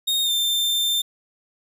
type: tone with pitch glide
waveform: 40% pulse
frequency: 3710 to 3582 Hz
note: A#7 to A7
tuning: -9 to +30 cents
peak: -18 dBFS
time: 0.07-1.02 s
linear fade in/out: 10 ms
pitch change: -61 cents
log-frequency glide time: 0.23-0.31 s
effects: 9-bit